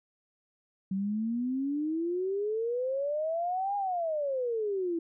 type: exponential two-way sweep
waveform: sine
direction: up then down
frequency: 188.3 to 820 to 327.2 Hz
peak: -28 dBFS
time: 0.91-4.99 s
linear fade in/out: 5 ms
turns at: 3.76 s
effects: none